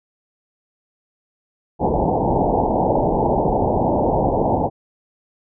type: low-pass noise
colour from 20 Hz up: white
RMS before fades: -18 dBFS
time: 1.79-4.7 s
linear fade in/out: 50 ms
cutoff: 910 Hz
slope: 96 dB/octave
effects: none